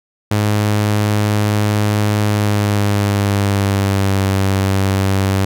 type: tone with pitch glide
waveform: sawtooth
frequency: 104.6 to 97.03 Hz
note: G#2 to G2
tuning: +13 to -17 cents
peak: -9 dBFS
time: 0.31-5.45 s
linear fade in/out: 5 ms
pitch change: -130 cents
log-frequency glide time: 2.25-4.29 s
effects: none